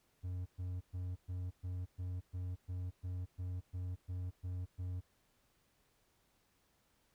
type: tone bursts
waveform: triangle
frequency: 90.6 Hz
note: F#2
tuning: 36 cents flat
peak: -36 dBFS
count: 14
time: 0.23-5.01 s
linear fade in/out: 20 ms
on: 230 ms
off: 120 ms
effects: pink hiss -75 dBFS RMS until 7.14 s